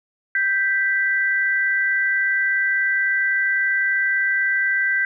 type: tone pair together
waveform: sine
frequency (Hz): 1568 / 1975.6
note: G6 / B6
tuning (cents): 0 / 0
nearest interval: major third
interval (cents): 400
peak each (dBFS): -19 / -21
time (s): 0.35-5.05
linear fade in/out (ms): 2
effects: none